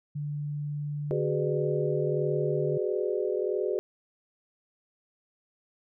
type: tone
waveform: sine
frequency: 146.83 Hz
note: D3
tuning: in tune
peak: -30 dBFS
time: 0.15-2.78 s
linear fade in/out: 10 ms
type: chord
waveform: sine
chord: G# half-diminished seventh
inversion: third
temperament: just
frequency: 373.8 / 415.3 / 498.4 / 598 Hz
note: F#4 / G#4 / B4 / D5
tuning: +18 / 0 / +16 / +31 cents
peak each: -30 / -30 / -33 / -35 dBFS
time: 1.11-3.79 s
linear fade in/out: 0 ms
effects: none